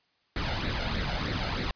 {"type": "noise with flanger", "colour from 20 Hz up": "pink", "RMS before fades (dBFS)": -30, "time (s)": [0.36, 1.71], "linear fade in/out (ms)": 2, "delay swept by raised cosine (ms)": [0.49, 1.43], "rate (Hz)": 3.2, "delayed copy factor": 0.55, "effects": ["white hiss -70 dBFS RMS until 1.75 s", "resampled to 11025 Hz"]}